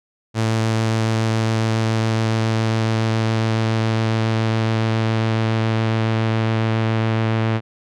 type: tone with low-pass filter sweep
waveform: sawtooth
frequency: 111.6 Hz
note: A2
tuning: 25 cents sharp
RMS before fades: -19 dBFS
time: 0.34-7.61 s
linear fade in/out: 50 ms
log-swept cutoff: 7200 to 2900 Hz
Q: 0.98
effects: none